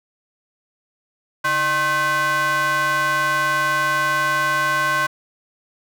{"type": "ring-modulated tone", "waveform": "square", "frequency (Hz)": 231.7, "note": "A#3", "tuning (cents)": -10, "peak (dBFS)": -15, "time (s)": [1.44, 5.07], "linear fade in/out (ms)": 10, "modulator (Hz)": 1300, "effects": []}